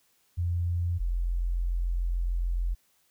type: tone pair in turn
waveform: sine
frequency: 86.9 / 43.45 Hz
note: F2 / F1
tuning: -8 / -8 cents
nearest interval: octave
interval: 1200 cents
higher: first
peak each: -25 dBFS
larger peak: neither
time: 0.37-0.99 / 0.99-2.75 s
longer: second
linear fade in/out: 20 ms
effects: white hiss -68 dBFS RMS until 3.1 s